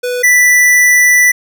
square tone pair in turn, 493.9 / 1975.6 Hz, B4 / B6, 0 / 0 cents, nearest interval 2 octaves, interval 2400 cents, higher second, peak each -15 / -6 dBFS, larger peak second, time 0.03-0.23 / 0.23-1.32 s, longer second, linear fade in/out 10 ms, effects none

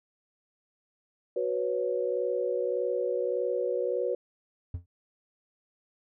sine chord, F# suspended fourth, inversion none, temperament just, 370 / 493.3 / 555 Hz, F#4 / B4 / C#5, 0 / -2 / +2 cents, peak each -32 / -29 / -32 dBFS, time 1.36-4.15 s, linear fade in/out 5 ms
triangle tone with exponential decay, 87.31 Hz, F2, in tune, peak -26 dBFS, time 4.74-4.86 s, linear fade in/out 5 ms, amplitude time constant 25 ms
effects none

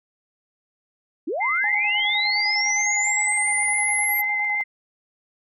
sine linear sweep, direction up, 262.5 to 11730 Hz, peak -23 dBFS, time 1.27-4.22 s, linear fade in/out 10 ms
sine tone with vibrato, 2073 Hz, C7, 17 cents flat, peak -21 dBFS, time 1.4-4.64 s, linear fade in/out 20 ms, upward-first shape sine, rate 7.3 Hz, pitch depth 17 cents each way
sine tone with tremolo, 830.6 Hz, G#5, in tune, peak -27 dBFS, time 1.64-4.61 s, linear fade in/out 0 ms, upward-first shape square, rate 9.8 Hz, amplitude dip 55%
effects none

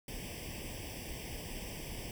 pink noise with comb filter, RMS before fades -43 dBFS, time 0.08-2.11 s, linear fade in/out 2 ms, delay 0.37 ms, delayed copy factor +1, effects none

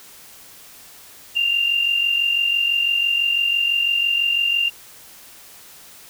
sine tone pair together, 2748 / 2794 Hz, F7 / F7, -29 / 0 cents, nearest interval unison, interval 29 cents, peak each -25 / -17 dBFS, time 1.35-4.7 s, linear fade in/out 20 ms, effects white hiss -44 dBFS RMS until 6.09 s

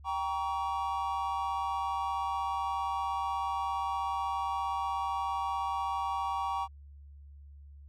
triangle chord, G diminished, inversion none, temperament just, 784 / 940.8 / 1128.9 Hz, G5 / Bb5 / Db6, 0 / +16 / +31 cents, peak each -33 dBFS, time 0.04-6.68 s, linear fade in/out 50 ms, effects added 71 Hz sine -48 dBFS peak until 7.88 s

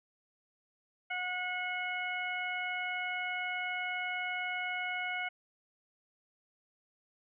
harmonic tone with a mistuned harmonic, 728 Hz, F#5, 28 cents flat, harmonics 1 / 2 / 3 / 4, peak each -40 / -39 / -36 / -45 dBFS, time 1.1-5.29 s, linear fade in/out 10 ms, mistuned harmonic 4, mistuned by +16 cents, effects none

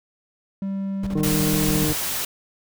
triangle tone, 195.1 Hz, G3, 8 cents flat, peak -22 dBFS, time 0.62-1.84 s, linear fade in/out 2 ms
brown noise with tremolo, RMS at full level -28 dBFS, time 1.03-1.94 s, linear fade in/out 5 ms, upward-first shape square, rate 14 Hz, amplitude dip 80%
harmonic tone, 153 Hz, D#3, 29 cents flat, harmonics 1 / 2 / 3 / 4 / 5 / 7, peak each -24 / -24 / -29 / -41 / -43 / -41 dBFS, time 1.15-1.93 s, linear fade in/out 5 ms
white noise, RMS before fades -26 dBFS, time 1.23-2.25 s, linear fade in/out 5 ms
effects none

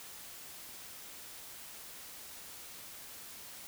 silence, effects white hiss -49 dBFS RMS until 3.67 s

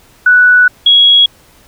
sine tone pair in turn, 1480 / 3322 Hz, F#6 / G#7, 0 / 0 cents, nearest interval octave + major second, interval 1400 cents, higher second, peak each -3 dBFS, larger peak neither, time 0.26-0.68 / 0.86-1.26 s, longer first, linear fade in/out 5 ms, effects pink hiss -45 dBFS RMS until 1.67 s

